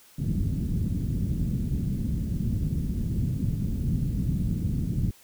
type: low-pass noise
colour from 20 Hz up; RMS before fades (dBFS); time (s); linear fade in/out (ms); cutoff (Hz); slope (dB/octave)
white; -27; 0.18-5.11; 5; 200; 24
effects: white hiss -55 dBFS RMS until 5.23 s